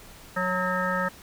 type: harmonic tone with a mistuned harmonic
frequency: 183.4 Hz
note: F#3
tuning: 15 cents flat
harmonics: 1 / 3 / 5 / 7 / 9 / 10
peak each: -31 / -30 / -33 / -29 / -32 / -32 dBFS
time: 0.36-1.09 s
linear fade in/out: 10 ms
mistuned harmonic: 9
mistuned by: -44 cents
effects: pink hiss -48 dBFS RMS until 1.22 s